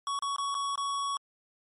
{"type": "tone with dropouts", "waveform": "square", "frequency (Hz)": 1119, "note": "C#6", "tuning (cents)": 16, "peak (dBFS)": -30, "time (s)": [0.07, 1.17], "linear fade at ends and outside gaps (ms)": 1, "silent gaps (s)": [[0.19, 0.223], [0.362, 0.383], [0.544, 0.55], [0.756, 0.777]], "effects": ["MP3 48 kbps"]}